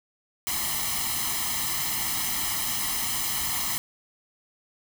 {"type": "noise with comb filter", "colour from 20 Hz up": "white", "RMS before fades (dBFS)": -28, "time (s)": [0.47, 3.78], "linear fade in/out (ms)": 0, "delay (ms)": 0.98, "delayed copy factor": 0.85, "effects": []}